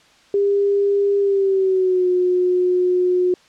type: tone with pitch glide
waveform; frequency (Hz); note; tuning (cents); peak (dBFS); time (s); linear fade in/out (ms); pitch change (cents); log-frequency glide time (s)
sine; 401.5 to 361.9; G4 to F#4; +41 to -38; -14; 0.34-3.34; 2; -179; 1.19-2.08
effects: white hiss -52 dBFS RMS until 3.48 s + low-pass 5000 Hz 12 dB/octave